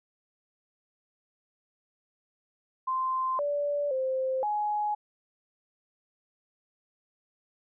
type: tone with pitch steps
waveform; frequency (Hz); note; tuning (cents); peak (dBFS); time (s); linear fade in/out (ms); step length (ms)
sine; 1041 / 579 / 523 / 838; C6 / D5 / C5 / G#5; -9 / -25 / -1 / +15; -26; 2.87-4.95; 10; 520
effects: none